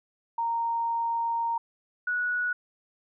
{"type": "tone pair in turn", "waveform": "sine", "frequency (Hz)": [927, 1466.3], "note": ["A#5", "F#6"], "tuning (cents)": [-10, -16], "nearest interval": "minor sixth", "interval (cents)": 794, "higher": "second", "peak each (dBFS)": -25, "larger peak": "neither", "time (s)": [[0.38, 1.58], [2.07, 2.53]], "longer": "first", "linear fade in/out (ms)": 5, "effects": []}